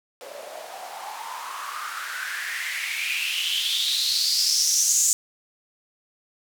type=noise with band-pass filter sweep; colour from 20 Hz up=blue; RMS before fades=-26 dBFS; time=0.21-5.13 s; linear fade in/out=0 ms; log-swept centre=530 to 7200 Hz; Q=6.1; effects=none